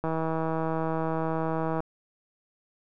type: click train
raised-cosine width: 1 ms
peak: -16 dBFS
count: 285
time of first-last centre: 0.04-1.804 s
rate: 161 Hz
effects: none